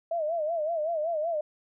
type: tone with vibrato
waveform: sine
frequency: 642 Hz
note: E5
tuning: 46 cents flat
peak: -26 dBFS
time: 0.11-1.41 s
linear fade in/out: 5 ms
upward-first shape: sine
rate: 5.3 Hz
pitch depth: 120 cents each way
effects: none